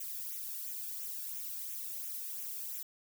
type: noise with flanger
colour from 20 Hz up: violet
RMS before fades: -41 dBFS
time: 0-2.83 s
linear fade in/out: 5 ms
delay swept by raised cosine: 0.21 to 1.02 ms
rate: 2.9 Hz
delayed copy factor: -0.6
effects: none